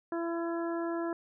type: harmonic tone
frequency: 336.4 Hz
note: E4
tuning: 35 cents sharp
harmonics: 1 / 2 / 3 / 4 / 5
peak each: -32 / -38 / -42 / -44 / -46 dBFS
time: 0.12-1.13 s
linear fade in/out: 2 ms
effects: none